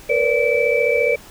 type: tone cluster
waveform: sine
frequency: 462.8 / 497.4 / 577 / 2314 Hz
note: A#4 / B4 / D5 / D7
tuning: -13 / +12 / -31 / -26 cents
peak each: -20 dBFS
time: 0.09-1.16 s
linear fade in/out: 10 ms
effects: pink hiss -42 dBFS RMS until 1.3 s